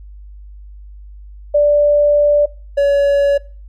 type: tone pair in turn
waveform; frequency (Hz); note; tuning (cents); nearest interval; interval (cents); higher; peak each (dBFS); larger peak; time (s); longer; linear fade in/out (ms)
sine / triangle; 586 / 565.9; D5 / C#5; -4 / +36; minor second; 60; first; -8; neither; 1.54-2.46 / 2.77-3.38; first; 10
effects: noise-tail reverb RT60 0.4 s tail -23 dB re dry + added 50 Hz sine -33 dBFS peak until 3.68 s